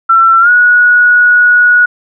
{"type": "tone with pitch glide", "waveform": "sine", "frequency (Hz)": [1346, 1459.4], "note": ["E6", "F#6"], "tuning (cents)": [36, -24], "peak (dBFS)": -3, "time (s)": [0.09, 1.86], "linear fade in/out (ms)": 10, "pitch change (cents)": 140, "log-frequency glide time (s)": [0.4, 0.5], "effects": []}